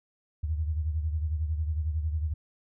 sine beating tone pair, 76.8 / 87.8 Hz, D#2 / F2, -22 / +10 cents, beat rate 11 Hz, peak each -27 / -35 dBFS, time 0.43-2.34 s, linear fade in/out 10 ms, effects none

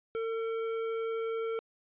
triangle tone with tanh clipping, 451.9 Hz, A4, 46 cents sharp, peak -33 dBFS, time 0.15-1.59 s, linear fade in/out 0 ms, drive 17 dB, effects resampled to 8000 Hz

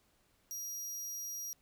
sawtooth tone, 5730 Hz, F8, 44 cents sharp, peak -37 dBFS, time 0.51-1.53 s, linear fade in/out 0 ms, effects pink hiss -72 dBFS RMS until 1.61 s

